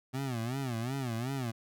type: tone with vibrato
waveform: 25% pulse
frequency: 124.9 Hz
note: B2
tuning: 20 cents sharp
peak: -29 dBFS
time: 0.13-1.52 s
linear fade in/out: 20 ms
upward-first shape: sine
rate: 2.7 Hz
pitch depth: 180 cents each way
effects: none